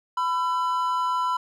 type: tone pair together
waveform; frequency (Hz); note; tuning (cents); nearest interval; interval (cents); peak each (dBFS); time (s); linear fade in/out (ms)
triangle; 1000 / 1347.2; B5 / E6; +21 / +37; perfect fourth; 516; -21 / -27; 0.17-1.37; 5
effects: none